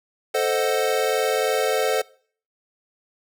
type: chord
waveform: square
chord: A diminished seventh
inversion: none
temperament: equal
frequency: 440 / 523.3 / 622.3 / 740 Hz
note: A4 / C5 / Eb5 / Gb5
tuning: 0 / 0 / 0 / 0 cents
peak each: -24 / -25 / -28 / -28 dBFS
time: 0.34-2.02 s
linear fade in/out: 10 ms
effects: noise-tail reverb RT60 0.5 s tail -23 dB re dry